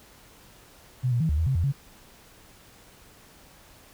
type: tone with pitch steps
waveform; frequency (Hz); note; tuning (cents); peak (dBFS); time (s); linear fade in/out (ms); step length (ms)
sine; 126.6 / 120.1 / 160.8 / 74.3 / 81.1 / 133.1 / 84.5 / 139.1; B2 / B2 / E3 / D2 / E2 / C3 / E2 / C#3; +43 / -48 / -43 / +21 / -28 / +30 / +43 / +6; -21; 1.03-1.726; 20; 87
effects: pink hiss -53 dBFS RMS until 3.93 s